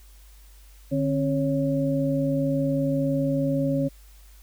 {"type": "tone cluster", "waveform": "sine", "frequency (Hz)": [148.1, 269.9, 555], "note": ["D3", "C#4", "C#5"], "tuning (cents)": [15, -46, 2], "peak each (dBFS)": [-26, -24, -27], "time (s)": [0.91, 3.89], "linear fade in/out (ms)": 20, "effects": ["added 50 Hz sine -47 dBFS peak until 4.42 s", "white hiss -57 dBFS RMS until 4.42 s"]}